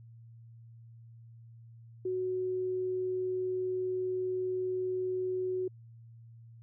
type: tone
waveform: sine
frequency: 370 Hz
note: F#4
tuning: in tune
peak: -30 dBFS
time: 2.05-5.68 s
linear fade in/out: 5 ms
effects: added 115 Hz sine -50 dBFS peak until 6.62 s